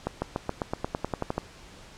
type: accelerating click train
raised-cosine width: 1 ms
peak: -13 dBFS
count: 13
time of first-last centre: 0.07-1.38 s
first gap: 150 ms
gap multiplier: 0.94
effects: pink hiss -49 dBFS RMS until 1.97 s + low-pass 7000 Hz 12 dB/octave